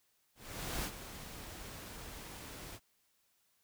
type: noise with ADSR envelope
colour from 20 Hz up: pink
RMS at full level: -37 dBFS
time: 0.35-2.8 s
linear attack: 490 ms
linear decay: 65 ms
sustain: -11 dB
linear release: 55 ms
effects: white hiss -75 dBFS RMS until 3.63 s